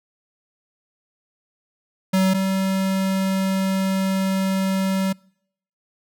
square tone pair in turn, 189.4 / 191.49 Hz, F#3 / G3, +41 / -40 cents, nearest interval unison, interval 19 cents, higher second, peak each -16 / -20 dBFS, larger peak first, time 2.13-2.34 / 2.34-5.13 s, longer second, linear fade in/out 10 ms, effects noise-tail reverb RT60 0.7 s tail -26 dB re dry

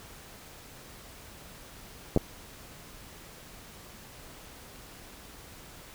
clicks, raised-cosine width 2 ms, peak -10 dBFS, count 2, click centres 2.163 / 2.174 s, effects pink hiss -49 dBFS RMS until 5.94 s

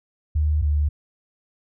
sine tone pair in turn, 75.8 / 73.98 Hz, D#2 / D2, -45 / +13 cents, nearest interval unison, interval 42 cents, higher first, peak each -17 dBFS, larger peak neither, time 0.35-0.62 / 0.62-0.89 s, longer neither, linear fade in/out 10 ms, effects none

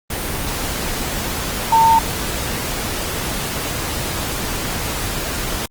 sine tone in noise, 905 Hz, A5, 48 cents sharp, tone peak -9 dBFS, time 1.72-1.99 s, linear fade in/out 5 ms, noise pink, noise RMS -23 dBFS, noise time 0.1-5.66 s, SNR +11 dB, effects Opus 24 kbps

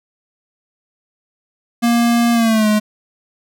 square tone with pitch glide, 235.5 to 212.2 Hz, A#3 to G#3, +18 to +38 cents, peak -12 dBFS, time 1.82-2.8 s, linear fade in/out 20 ms, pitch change -180 cents, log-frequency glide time 2.33-2.68 s, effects none

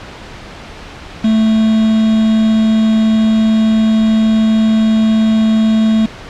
triangle tone with quantisation, 220 Hz, A3, in tune, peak -6 dBFS, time 1.24-6.06 s, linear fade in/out 5 ms, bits 4, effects pink hiss -31 dBFS RMS until 6.29 s + low-pass 4000 Hz 12 dB/octave

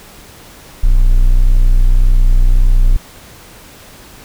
triangle tone, 30.87 Hz, B0, in tune, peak -3 dBFS, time 0.83-2.97 s, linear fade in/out 10 ms, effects pink hiss -38 dBFS RMS until 4.24 s

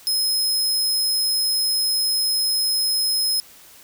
sawtooth tone, 5130 Hz, E8, 48 cents flat, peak -16 dBFS, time 0.07-3.4 s, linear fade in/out 0 ms, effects white hiss -47 dBFS RMS until 3.83 s

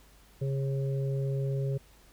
harmonic tone, 136.1 Hz, C#3, 31 cents flat, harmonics 1 / 3 / 4, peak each -28 / -37 / -41 dBFS, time 0.41-1.78 s, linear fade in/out 10 ms, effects added 50 Hz sine -58 dBFS peak until 2.12 s + pink hiss -60 dBFS RMS until 2.12 s

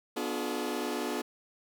sawtooth chord, B diminished seventh, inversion none, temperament just, 246.9 / 296.3 / 355.6 / 426.7 Hz, B3 / D4 / F4 / Ab4, 0 / +15 / +31 / +47 cents, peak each -33 dBFS, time 0.16-1.22 s, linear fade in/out 10 ms, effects none

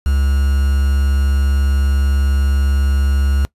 triangle tone with quantisation, 69.1 Hz, C#2, 5 cents flat, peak -10 dBFS, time 0.06-3.45 s, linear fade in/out 0 ms, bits 5, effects noise-tail reverb RT60 0.1 s tail -21 dB re dry + resampled to 32000 Hz

